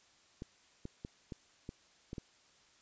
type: clicks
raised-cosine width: 3 ms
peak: -29 dBFS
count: 7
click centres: 0.421 / 0.854 / 1.049 / 1.322 / 1.691 / 2.131 / 2.182 s
effects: white hiss -66 dBFS RMS until 2.81 s + resampled to 16000 Hz